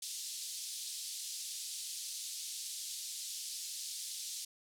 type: band-pass noise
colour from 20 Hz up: pink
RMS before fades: -43 dBFS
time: 0.02-4.45 s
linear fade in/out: 5 ms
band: 3900 to 11000 Hz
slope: 24 dB/octave
effects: none